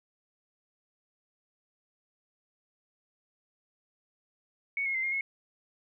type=tone with pitch steps; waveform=sine; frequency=2222 / 2161 / 2074 / 2130 / 2178 Hz; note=C#7 / C#7 / C7 / C7 / C#7; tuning=+4 / -45 / -16 / +30 / -31 cents; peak=-28 dBFS; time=4.77-5.21 s; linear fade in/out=2 ms; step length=88 ms; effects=none